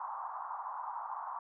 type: band-pass noise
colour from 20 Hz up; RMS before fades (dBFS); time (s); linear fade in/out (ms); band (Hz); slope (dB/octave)
white; -41; 0-1.39; 2; 830 to 1100; 48
effects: none